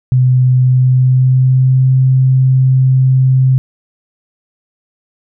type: tone with pitch glide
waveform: sine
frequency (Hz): 127.4 to 130.68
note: C3 to C3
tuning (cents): -46 to -2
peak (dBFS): -6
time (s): 0.12-3.58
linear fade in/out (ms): 0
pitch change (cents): +44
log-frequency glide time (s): 0.57-1.92
effects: none